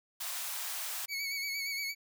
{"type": "high-pass noise", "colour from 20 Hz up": "white", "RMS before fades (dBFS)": -38, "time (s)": [0.2, 1.06], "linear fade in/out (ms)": 10, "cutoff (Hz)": 620, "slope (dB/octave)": 48}
{"type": "tone with vibrato", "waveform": "25% pulse", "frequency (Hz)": 2234, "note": "C#7", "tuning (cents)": 13, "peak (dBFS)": -30, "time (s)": [1.08, 1.95], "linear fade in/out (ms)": 50, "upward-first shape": "sine", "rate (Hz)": 8.6, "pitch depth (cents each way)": 42}
{"effects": []}